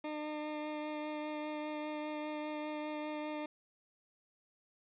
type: tone with vibrato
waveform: 20% pulse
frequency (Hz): 302.5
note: D#4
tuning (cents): -49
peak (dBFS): -33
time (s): 0.04-3.46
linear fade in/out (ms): 5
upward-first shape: triangle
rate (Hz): 5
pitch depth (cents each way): 14
effects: resampled to 8000 Hz + 11-bit